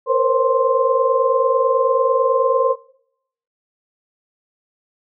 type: tone cluster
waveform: sine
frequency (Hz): 466.9 / 516 / 536 / 1050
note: A#4 / C5 / C5 / C6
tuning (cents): +3 / -24 / +42 / +6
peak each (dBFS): -19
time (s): 0.06-2.76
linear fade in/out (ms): 50
effects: noise-tail reverb RT60 0.8 s tail -25 dB re dry